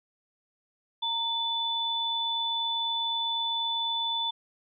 sine tone pair together, 925 / 3492 Hz, A#5 / A7, -14 / -14 cents, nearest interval octave + major seventh, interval 2300 cents, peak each -32 / -28 dBFS, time 1.02-4.31 s, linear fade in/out 10 ms, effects none

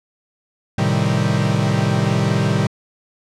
45% pulse chord, A half-diminished seventh, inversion none, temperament equal, 110 / 130.81 / 155.56 / 196 Hz, A2 / C3 / Eb3 / G3, 0 / 0 / 0 / 0 cents, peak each -21 dBFS, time 0.78-2.67 s, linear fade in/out 5 ms, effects low-pass 7000 Hz 12 dB/octave

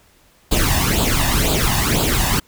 pink noise with flanger, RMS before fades -17 dBFS, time 0.51-2.4 s, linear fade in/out 10 ms, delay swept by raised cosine 0.25 to 1.13 ms, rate 2 Hz, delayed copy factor +0.7, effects pink hiss -54 dBFS RMS until 2.47 s

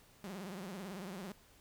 sawtooth tone with vibrato, 190.2 Hz, F#3, 48 cents sharp, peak -39 dBFS, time 0.24-1.32 s, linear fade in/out 0 ms, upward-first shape triangle, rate 18 Hz, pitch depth 200 cents each way, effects pink hiss -64 dBFS RMS until 1.6 s

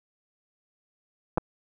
clicks, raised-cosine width 1 ms, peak -11 dBFS, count 2, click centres 1.375 / 1.381 s, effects none

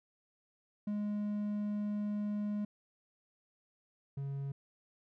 triangle tone pair in turn, 207.7 / 138.62 Hz, G#3 / C#3, 0 / 0 cents, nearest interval perfect fifth, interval 700 cents, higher first, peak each -31 / -34 dBFS, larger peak first, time 0.87-2.65 / 4.17-4.52 s, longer first, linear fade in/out 5 ms, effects none

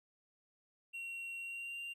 triangle tone with pitch glide, 2740 to 2778 Hz, F7 to F7, -34 to -10 cents, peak -40 dBFS, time 0.93-1.94 s, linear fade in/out 20 ms, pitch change +24 cents, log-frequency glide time 1.38-1.8 s, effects none

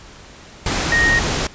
sine tone in noise, 1864.7 Hz, A#6, in tune, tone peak -13 dBFS, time 0.92-1.19 s, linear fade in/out 2 ms, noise pink, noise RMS -20 dBFS, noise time 0.66-1.47 s, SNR +4 dB, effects pink hiss -41 dBFS RMS until 1.54 s + resampled to 16000 Hz

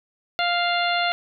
harmonic tone, 698.5 Hz, F5, in tune, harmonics 1 / 2 / 3 / 4 / 5 / 6, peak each -23 / -26 / -28 / -29 / -30 / -31 dBFS, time 0.39-1.12 s, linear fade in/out 0 ms, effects none

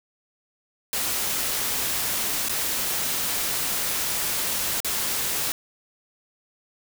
white noise with dropouts, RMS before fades -26 dBFS, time 0.93-5.52 s, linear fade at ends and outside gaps 1 ms, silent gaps 2.486-2.494 / 4.803-4.846 s, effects none

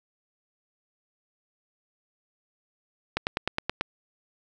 slowing click train, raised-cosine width 0.3 ms, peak -9 dBFS, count 7, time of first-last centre 3.17-3.81 s, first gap 99 ms, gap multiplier 1.03, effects none

